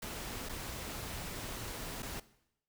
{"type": "noise with dropouts", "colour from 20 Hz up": "pink", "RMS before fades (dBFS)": -42, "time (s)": [0.02, 2.2], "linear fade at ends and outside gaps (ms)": 5, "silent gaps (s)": [[0.489, 0.493], [2.023, 2.028]], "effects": ["noise-tail reverb RT60 0.8 s tail -18 dB re dry"]}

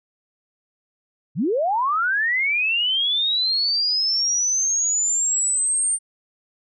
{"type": "linear sweep", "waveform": "sine", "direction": "up", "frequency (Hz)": [116.54, 8870], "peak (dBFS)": -18, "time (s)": [1.35, 5.99], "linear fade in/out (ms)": 50, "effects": []}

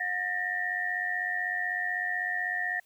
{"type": "tone cluster", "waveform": "sine", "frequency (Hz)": [721, 1794, 1890], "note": ["F#5", "A6", "A#6"], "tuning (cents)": [-45, 33, 23], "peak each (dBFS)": [-37, -31, -32], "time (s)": [0, 2.8], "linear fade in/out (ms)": 5, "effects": ["white hiss -67 dBFS RMS until 2.85 s"]}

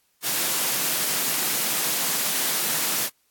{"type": "high-pass noise", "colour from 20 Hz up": "white", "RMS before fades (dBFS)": -24, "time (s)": [0.22, 3.1], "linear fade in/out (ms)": 50, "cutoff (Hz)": 130, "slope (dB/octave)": 96, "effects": ["white hiss -67 dBFS RMS until 3.3 s", "AAC 64 kbps"]}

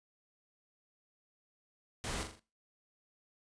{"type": "noise with echo", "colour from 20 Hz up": "pink", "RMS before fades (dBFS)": -39, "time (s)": [2.04, 2.23], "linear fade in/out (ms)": 0, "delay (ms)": 41, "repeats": 4, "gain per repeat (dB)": -6, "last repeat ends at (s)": 2.394, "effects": ["noise-tail reverb RT60 0.3 s tail -18 dB re dry", "resampled to 22050 Hz"]}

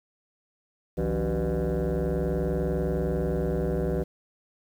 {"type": "tone with frequency modulation", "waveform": "sine", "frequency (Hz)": 156.3, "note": "D#3", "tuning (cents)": 8, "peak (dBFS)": -21, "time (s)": [0.97, 4.04], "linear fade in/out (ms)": 20, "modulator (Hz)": 111, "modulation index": 3.6, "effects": ["tanh soft clip ceiling -23 dBFS", "9-bit"]}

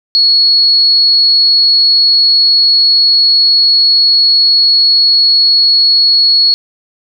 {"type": "tone", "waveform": "sine", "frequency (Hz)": 4353, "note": "C#8", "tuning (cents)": -32, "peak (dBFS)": -5, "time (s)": [0.15, 6.54], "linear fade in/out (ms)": 0, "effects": []}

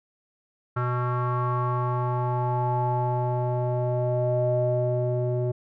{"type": "tone with low-pass filter sweep", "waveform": "square", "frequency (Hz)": 123.47, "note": "B2", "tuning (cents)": 0, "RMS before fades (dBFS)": -25, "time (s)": [0.76, 5.52], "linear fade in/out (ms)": 10, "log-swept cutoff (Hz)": [1300, 510], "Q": 6.6, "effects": []}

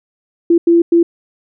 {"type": "tone bursts at uneven times", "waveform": "sine", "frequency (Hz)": 339.1, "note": "E4", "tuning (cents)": 49, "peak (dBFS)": -6, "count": 3, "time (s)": [[0.5, 0.58], [0.67, 0.82], [0.92, 1.03]], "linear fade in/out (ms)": 5, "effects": []}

